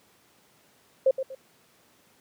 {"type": "tone with echo", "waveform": "sine", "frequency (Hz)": 529, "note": "C5", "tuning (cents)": 19, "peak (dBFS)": -16, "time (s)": [1.06, 1.11], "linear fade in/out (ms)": 5, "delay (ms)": 120, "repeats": 2, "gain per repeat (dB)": -10, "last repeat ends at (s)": 1.35, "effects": ["pink hiss -61 dBFS RMS until 2.2 s", "high-pass 150 Hz 12 dB/octave"]}